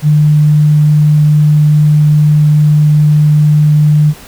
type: tone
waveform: sine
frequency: 150.4 Hz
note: D3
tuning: 42 cents sharp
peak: -4 dBFS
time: 0.02-4.14 s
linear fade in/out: 50 ms
effects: pink hiss -34 dBFS RMS until 4.27 s